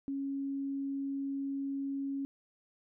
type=tone; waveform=sine; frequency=275.6 Hz; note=C#4; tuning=10 cents flat; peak=-33 dBFS; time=0.08-2.25 s; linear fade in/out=0 ms; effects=none